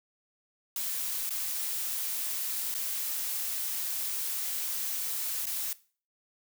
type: noise with dropouts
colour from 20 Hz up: blue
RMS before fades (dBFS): -33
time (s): 0.76-5.73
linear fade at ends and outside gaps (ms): 2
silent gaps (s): 1.294-1.305 / 2.742-2.748 / 5.457-5.467
effects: noise-tail reverb RT60 0.4 s tail -19 dB re dry